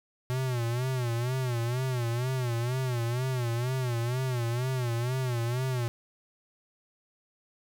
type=tone with vibrato; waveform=square; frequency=123.47 Hz; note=B2; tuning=in tune; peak=-28 dBFS; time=0.3-5.88 s; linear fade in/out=0 ms; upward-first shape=sine; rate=2.1 Hz; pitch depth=110 cents each way; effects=none